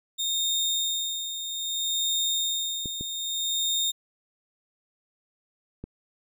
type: tone with tremolo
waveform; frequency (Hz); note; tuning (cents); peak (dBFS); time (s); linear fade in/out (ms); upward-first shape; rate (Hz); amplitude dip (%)
30% pulse; 3668; A#7; -29; -21; 0.18-3.92; 20; sine; 0.62; 60
type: clicks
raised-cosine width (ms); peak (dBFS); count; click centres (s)
3; -23; 3; 2.858 / 3.01 / 5.84
effects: none